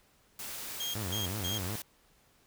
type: noise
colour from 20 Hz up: white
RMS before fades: -41 dBFS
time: 0.39-1.82 s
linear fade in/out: 2 ms
type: tone bursts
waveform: 35% pulse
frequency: 3234 Hz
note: G#7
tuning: 47 cents flat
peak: -32 dBFS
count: 3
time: 0.8-1.58 s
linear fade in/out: 5 ms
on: 140 ms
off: 180 ms
type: tone with vibrato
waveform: sawtooth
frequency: 98 Hz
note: G2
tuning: in tune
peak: -31 dBFS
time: 0.95-1.76 s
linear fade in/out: 5 ms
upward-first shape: triangle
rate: 5.4 Hz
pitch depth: 240 cents each way
effects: pink hiss -66 dBFS RMS until 2.46 s